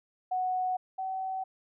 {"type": "tone pair in turn", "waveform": "sine", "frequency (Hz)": [739, 759.3], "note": ["F#5", "F#5"], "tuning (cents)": [-2, 45], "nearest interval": "unison", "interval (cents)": 47, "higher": "second", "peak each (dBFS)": [-27, -31], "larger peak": "first", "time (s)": [[0.31, 0.77], [0.98, 1.44]], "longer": "neither", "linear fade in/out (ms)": 10, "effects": []}